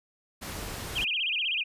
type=noise; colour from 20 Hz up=pink; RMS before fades=-37 dBFS; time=0.41-1.05 s; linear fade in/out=20 ms
type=tone with vibrato; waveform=sine; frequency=2800 Hz; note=F7; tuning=4 cents sharp; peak=-26 dBFS; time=0.95-1.64 s; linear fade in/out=20 ms; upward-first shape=sine; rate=16 Hz; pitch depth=260 cents each way
effects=resampled to 32000 Hz